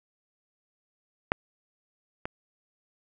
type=clicks; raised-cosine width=0.5 ms; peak=-7 / -17 dBFS; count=2; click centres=1.319 / 2.255 s; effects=none